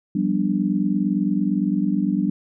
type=chord; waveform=sine; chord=G dominant seventh; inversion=third; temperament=just; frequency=176.4 / 196 / 245 / 294 Hz; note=F3 / G3 / B3 / D4; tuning=+18 / 0 / -14 / +2 cents; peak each=-26 / -21 / -26 / -24 dBFS; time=0.15-2.3 s; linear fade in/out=5 ms; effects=none